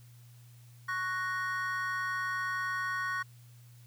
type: chord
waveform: triangle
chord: F# major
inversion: second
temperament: equal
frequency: 1108.7 / 1480 / 1864.7 Hz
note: C#6 / F#6 / A#6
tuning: 0 / 0 / 0 cents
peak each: -34 dBFS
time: 0.88-3.23 s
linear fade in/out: 10 ms
effects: added 120 Hz sine -52 dBFS peak until 3.86 s + white hiss -64 dBFS RMS until 3.86 s